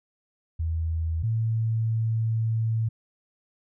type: tone pair in turn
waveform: sine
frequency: 81.4 / 112.51 Hz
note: E2 / A2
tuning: -21 / +39 cents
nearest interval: tritone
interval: 560 cents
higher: second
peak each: -24 / -22 dBFS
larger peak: second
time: 0.59-1.23 / 1.23-2.89 s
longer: second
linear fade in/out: 10 ms
effects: none